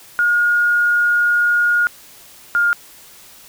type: tone pair in turn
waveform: sine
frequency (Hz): 1431 / 1412.1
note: F6 / F6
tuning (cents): +42 / +19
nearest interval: unison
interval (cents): 23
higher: first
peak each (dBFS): -12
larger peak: neither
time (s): 0.19-1.87 / 2.55-2.73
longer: first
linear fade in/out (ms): 0
effects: white hiss -43 dBFS RMS until 3.48 s

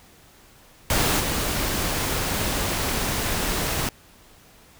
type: noise with level steps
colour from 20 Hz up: pink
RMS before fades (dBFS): -21 / -25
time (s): 0.9-3.89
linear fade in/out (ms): 2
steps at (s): 1.19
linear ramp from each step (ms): 20
effects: pink hiss -52 dBFS RMS until 4.79 s

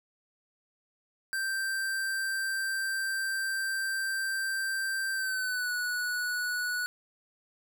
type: tone with pitch glide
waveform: square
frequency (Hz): 1568 to 1471.5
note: G6 to F#6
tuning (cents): 0 to -10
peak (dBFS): -30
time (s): 1.33-6.86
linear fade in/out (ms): 0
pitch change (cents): -110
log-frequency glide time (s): 5.13-5.71
effects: none

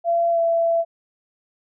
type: tone with pitch glide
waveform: sine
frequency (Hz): 680 to 669.5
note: F5 to E5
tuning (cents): -46 to +27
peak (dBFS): -16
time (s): 0.04-0.85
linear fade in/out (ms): 50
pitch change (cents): -27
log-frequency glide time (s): 0.31-0.39
effects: none

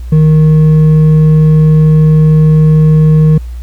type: tone with hard clipping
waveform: sine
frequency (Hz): 155.56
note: D#3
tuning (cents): 0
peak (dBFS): -4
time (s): 0.12-3.38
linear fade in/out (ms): 5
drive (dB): 4
effects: added 60 Hz sine -19 dBFS peak until 3.62 s + pink hiss -44 dBFS RMS until 3.62 s

